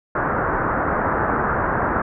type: low-pass noise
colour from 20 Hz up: white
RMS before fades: -21 dBFS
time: 0.15-2.02 s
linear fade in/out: 5 ms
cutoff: 1600 Hz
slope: 48 dB/octave
effects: none